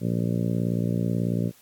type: harmonic tone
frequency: 58.3 Hz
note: A#1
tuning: 1 cent sharp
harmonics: 2 / 3 / 4 / 5 / 6 / 7 / 8 / 9 / 10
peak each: -27 / -26 / -30 / -36 / -37 / -38 / -40 / -41 / -41 dBFS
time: 0-1.52 s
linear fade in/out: 50 ms
effects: white hiss -56 dBFS RMS until 1.61 s + AAC 64 kbps